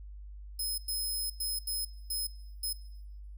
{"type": "tone bursts at uneven times", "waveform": "10% pulse", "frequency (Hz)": 5130, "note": "E8", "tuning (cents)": -48, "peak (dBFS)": -26, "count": 6, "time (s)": [[0.59, 0.78], [0.88, 1.3], [1.4, 1.59], [1.67, 1.85], [2.1, 2.27], [2.63, 2.73]], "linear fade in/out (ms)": 5, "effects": ["noise-tail reverb RT60 1.0 s tail -20 dB re dry", "added 50 Hz sine -43 dBFS peak until 3.37 s"]}